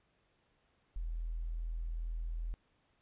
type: tone with tanh clipping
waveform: triangle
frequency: 41.2 Hz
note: E1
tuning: in tune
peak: -35 dBFS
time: 0.96-2.54 s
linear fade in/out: 0 ms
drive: 3 dB
effects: pink hiss -74 dBFS RMS until 3.01 s + resampled to 8000 Hz